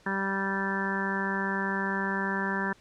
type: harmonic tone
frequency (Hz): 194.9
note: G3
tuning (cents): -10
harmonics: 1 / 2 / 3 / 4 / 5 / 6 / 7 / 8 / 9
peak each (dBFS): -32 / -36 / -43 / -42 / -34 / -43 / -40 / -35 / -33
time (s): 0.06-2.73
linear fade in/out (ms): 5
effects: pink hiss -59 dBFS RMS until 2.8 s + low-pass 7000 Hz 12 dB/octave